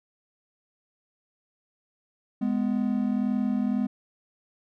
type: tone pair together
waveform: triangle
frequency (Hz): 207.7 / 249.6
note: G#3 / B3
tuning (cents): 0 / +19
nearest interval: minor third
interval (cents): 319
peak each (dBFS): -24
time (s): 2.41-3.87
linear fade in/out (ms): 10
effects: none